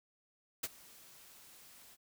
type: noise with ADSR envelope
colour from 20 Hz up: white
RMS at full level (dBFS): -35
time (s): 0.63-1.97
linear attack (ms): 9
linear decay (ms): 36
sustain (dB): -23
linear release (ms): 40
effects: none